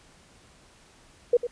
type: tone with echo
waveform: sine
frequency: 481.9 Hz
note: B4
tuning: 43 cents flat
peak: -15 dBFS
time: 1.33-1.37 s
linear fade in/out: 5 ms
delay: 100 ms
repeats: 1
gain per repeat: -11 dB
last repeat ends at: 1.47 s
effects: pink hiss -56 dBFS RMS until 1.51 s + resampled to 22050 Hz